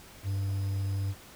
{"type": "tone with quantisation", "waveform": "triangle", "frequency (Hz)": 98, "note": "G2", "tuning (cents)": 0, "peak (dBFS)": -26, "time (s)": [0.23, 1.15], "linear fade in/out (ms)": 50, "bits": 9, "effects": ["pink hiss -51 dBFS RMS until 1.35 s"]}